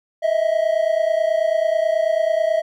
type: tone pair together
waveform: triangle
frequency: 630.1 / 659.3 Hz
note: D#5 / E5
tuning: +22 / 0 cents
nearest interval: minor second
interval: 78 cents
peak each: -17 dBFS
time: 0.22-2.62 s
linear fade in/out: 20 ms
effects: none